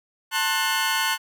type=chord; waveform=20% pulse; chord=F# diminished; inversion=first; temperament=just; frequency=888 / 1065.6 / 1480 Hz; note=A5 / C6 / F#6; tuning=+16 / +31 / 0 cents; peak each=-21 / -22 / -20 dBFS; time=0.31-1.18 s; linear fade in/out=50 ms; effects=none